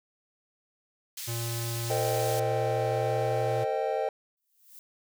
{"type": "high-pass noise", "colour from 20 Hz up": "pink", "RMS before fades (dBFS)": -38, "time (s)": [1.17, 2.4], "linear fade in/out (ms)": 5, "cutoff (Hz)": 3700, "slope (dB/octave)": 12}
{"type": "tone with pitch glide", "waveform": "square", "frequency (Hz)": [116.54, 118.24], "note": ["A#2", "A#2"], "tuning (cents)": [0, 25], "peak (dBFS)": -32, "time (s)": [1.27, 3.65], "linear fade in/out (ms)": 20, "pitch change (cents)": 25, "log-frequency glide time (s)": [1.9, 3.32]}
{"type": "chord", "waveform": "triangle", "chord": "A half-diminished seventh", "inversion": "none", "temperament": "equal with one note detuned", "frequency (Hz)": [450.8, 523.3, 622.3, 784], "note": ["A4", "C5", "Eb5", "G5"], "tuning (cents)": [42, 0, 0, 0], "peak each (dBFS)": -30, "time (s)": [1.9, 4.09], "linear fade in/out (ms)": 2}
{"type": "noise with exponential growth", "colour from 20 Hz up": "violet", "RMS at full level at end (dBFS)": -46, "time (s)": [4.37, 4.79], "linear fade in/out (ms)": 1, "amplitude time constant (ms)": 90}
{"effects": []}